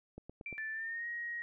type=click train; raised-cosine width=2 ms; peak=-33 dBFS; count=4; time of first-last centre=0.18-0.527 s; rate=8.64 Hz
type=tone with exponential decay; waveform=sine; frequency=2349 Hz; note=D7; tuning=in tune; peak=-38 dBFS; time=0.46-1.02 s; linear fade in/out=2 ms; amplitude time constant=120 ms
type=tone with pitch glide; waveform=sine; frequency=1760 to 1886.3 Hz; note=A6 to A#6; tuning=0 to +20 cents; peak=-37 dBFS; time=0.58-1.42 s; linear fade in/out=0 ms; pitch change=+120 cents; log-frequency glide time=0.72-1.07 s
effects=none